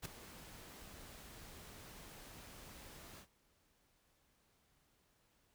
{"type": "noise with ADSR envelope", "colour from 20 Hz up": "pink", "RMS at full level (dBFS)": -41, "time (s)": [0.02, 3.27], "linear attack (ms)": 35, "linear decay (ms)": 5, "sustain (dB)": -14, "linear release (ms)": 77, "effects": ["pink hiss -75 dBFS RMS until 5.54 s"]}